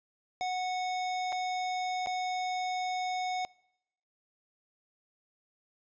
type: tone with dropouts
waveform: square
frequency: 736 Hz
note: F#5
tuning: 9 cents flat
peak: -31 dBFS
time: 0.41-3.45 s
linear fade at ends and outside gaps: 0 ms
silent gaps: 1.322-1.326 / 2.061-2.071 s
effects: noise-tail reverb RT60 0.8 s tail -25 dB re dry + resampled to 16000 Hz